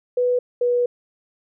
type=tone pair in turn; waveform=sine; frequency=493.9 / 487.1 Hz; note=B4 / B4; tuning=0 / -24 cents; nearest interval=unison; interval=24 cents; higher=first; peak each=-16 dBFS; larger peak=neither; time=0.17-0.39 / 0.61-0.86 s; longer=second; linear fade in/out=5 ms; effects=none